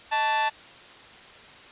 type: tone with amplitude modulation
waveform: sawtooth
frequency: 880 Hz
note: A5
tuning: in tune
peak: -15 dBFS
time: 0.11-0.5 s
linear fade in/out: 20 ms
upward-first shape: sine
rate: 252 Hz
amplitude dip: 60%
effects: white hiss -47 dBFS RMS until 1.71 s + resampled to 8000 Hz